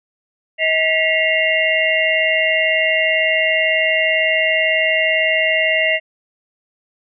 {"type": "tone cluster", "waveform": "sine", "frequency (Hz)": [636, 1952, 2134, 2779], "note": ["D#5", "B6", "C7", "F7"], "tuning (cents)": [38, -21, 34, -9], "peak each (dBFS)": -19, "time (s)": [0.58, 6], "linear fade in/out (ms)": 50, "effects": []}